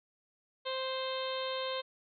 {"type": "harmonic tone", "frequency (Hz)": 523.3, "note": "C5", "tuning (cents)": 0, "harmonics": [1, 2, 3, 4, 5, 6, 7, 8], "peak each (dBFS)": [-36, -40, -47, -48, -48, -44, -43, -46], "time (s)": [0.65, 1.82], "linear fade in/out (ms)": 20, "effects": []}